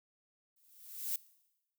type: noise with exponential growth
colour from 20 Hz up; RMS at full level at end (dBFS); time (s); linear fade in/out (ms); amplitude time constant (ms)
violet; -33; 0.56-1.16; 5; 130
effects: noise-tail reverb RT60 1.0 s tail -21 dB re dry